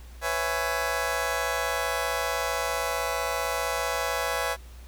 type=chord; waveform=20% pulse; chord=C# minor seventh; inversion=third; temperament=just; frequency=498.9 / 554.4 / 665.2 / 831.5 Hz; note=B4 / C#5 / E5 / G#5; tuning=+17 / 0 / +16 / +2 cents; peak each=-27 dBFS; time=0.21-4.57 s; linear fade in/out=50 ms; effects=added 60 Hz sine -42 dBFS peak until 4.87 s + pink hiss -54 dBFS RMS until 4.87 s